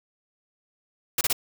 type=noise bursts; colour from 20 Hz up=white; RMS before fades=-23 dBFS; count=3; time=1.18-1.329 s; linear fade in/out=5 ms; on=31 ms; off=28 ms; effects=none